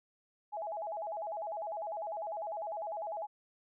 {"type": "tone with vibrato", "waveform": "sine", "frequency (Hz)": 740, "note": "F#5", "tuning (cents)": 0, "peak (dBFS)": -36, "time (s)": [0.52, 3.27], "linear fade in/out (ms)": 20, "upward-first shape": "square", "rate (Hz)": 10, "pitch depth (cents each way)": 210, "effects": []}